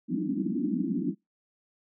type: band-pass noise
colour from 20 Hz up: white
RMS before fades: -29 dBFS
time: 0.08-1.15 s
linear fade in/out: 50 ms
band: 170 to 330 Hz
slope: 96 dB/octave
effects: noise-tail reverb RT60 0.2 s tail -26 dB re dry